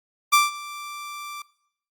sawtooth tone with ADSR envelope, 1174.7 Hz, D6, in tune, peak -9 dBFS, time 0.32-1.42 s, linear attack 16 ms, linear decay 170 ms, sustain -21 dB, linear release 3 ms, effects noise-tail reverb RT60 0.7 s tail -20 dB re dry + Opus 32 kbps

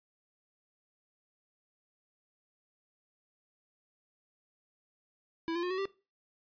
square tone with pitch steps, 329.6 / 344 / 359 / 374.7 / 391.1 Hz, E4 / F4 / F4 / F#4 / G4, 0 / -26 / +48 / +22 / -4 cents, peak -32 dBFS, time 5.48-5.855 s, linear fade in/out 0 ms, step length 75 ms, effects noise-tail reverb RT60 0.3 s tail -19 dB re dry + resampled to 11025 Hz

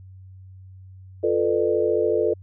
sine chord, B half-diminished seventh, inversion second, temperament equal with one note detuned, 349.2 / 440 / 493.9 / 600 Hz, F4 / A4 / B4 / D5, 0 / 0 / 0 / +37 cents, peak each -25 / -21 / -25 / -26 dBFS, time 1.23-2.34 s, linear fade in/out 10 ms, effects added 94 Hz sine -41 dBFS peak until 2.42 s

